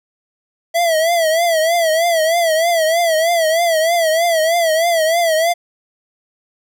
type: tone with vibrato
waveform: square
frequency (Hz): 659.3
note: E5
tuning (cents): 0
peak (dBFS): -13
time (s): 0.74-5.54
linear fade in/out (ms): 20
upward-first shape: triangle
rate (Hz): 3.2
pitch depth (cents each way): 110
effects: none